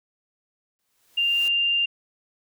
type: noise with exponential growth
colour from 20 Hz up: white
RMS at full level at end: -39 dBFS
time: 0.79-1.48 s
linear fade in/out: 0 ms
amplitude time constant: 150 ms
type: tone with vibrato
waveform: sine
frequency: 2794 Hz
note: F7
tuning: in tune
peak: -19 dBFS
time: 1.17-1.86 s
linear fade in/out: 10 ms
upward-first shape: sine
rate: 20 Hz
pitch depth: 10 cents each way
effects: none